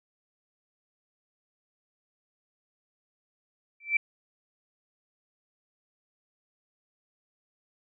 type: tone with exponential growth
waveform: sine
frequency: 2333 Hz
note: D7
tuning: 12 cents flat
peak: -17 dBFS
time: 3.8-3.97 s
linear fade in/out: 5 ms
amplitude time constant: 36 ms
effects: none